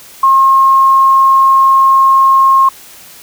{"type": "tone", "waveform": "sine", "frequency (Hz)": 1074, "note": "C6", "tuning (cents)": 45, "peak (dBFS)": -4, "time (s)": [0.23, 2.69], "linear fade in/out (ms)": 5, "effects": ["white hiss -36 dBFS RMS until 3.22 s"]}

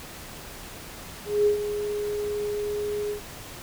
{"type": "tone with ADSR envelope", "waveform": "sine", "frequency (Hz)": 415.3, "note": "G#4", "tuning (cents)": 0, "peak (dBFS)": -16, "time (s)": [1.25, 3.21], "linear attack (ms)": 210, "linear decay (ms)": 110, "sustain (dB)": -10, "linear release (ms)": 97, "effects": ["pink hiss -41 dBFS RMS until 3.62 s"]}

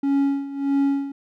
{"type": "tone with tremolo", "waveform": "triangle", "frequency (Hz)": 278.1, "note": "C#4", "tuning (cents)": 6, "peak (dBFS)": -14, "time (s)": [0.03, 1.12], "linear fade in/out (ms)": 5, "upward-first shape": "sine", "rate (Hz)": 1.6, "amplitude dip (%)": 80, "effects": []}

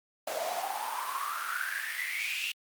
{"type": "noise with high-pass filter sweep", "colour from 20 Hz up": "pink", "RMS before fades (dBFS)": -34, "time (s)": [0.27, 2.52], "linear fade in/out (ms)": 5, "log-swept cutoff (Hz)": [590, 2800], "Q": 8.9, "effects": ["Opus 48 kbps"]}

